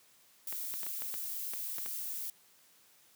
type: noise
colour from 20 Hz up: violet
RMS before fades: -39 dBFS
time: 0.47-2.3 s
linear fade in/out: 2 ms
type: clicks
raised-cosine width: 0.3 ms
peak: -28 dBFS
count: 9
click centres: 0.526 / 0.739 / 0.832 / 0.866 / 1.021 / 1.141 / 1.536 / 1.784 / 1.861 s
effects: white hiss -64 dBFS RMS until 3.15 s + high-pass 100 Hz 12 dB/octave